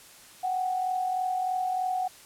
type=tone pair together; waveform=sine; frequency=740 / 783.2 Hz; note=F#5 / G5; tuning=0 / -2 cents; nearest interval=minor second; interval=98 cents; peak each=-26 / -36 dBFS; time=0.43-2.08 s; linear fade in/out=10 ms; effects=white hiss -51 dBFS RMS until 2.25 s + low-pass 12000 Hz 12 dB/octave